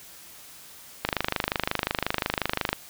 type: click train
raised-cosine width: 0.3 ms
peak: -7 dBFS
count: 44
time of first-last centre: 1.05-2.73 s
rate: 25.6 Hz
effects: white hiss -47 dBFS RMS until 2.89 s